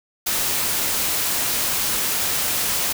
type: noise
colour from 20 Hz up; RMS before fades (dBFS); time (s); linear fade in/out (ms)
white; -22; 0.26-2.93; 10
effects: none